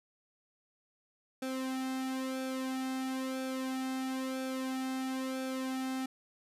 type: tone with flanger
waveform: sawtooth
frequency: 261.6 Hz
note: C4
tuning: in tune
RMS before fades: -36 dBFS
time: 1.42-6.06 s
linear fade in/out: 5 ms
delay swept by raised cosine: 1 to 2.1 ms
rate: 1 Hz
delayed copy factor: -0.75
effects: resampled to 32000 Hz + 12-bit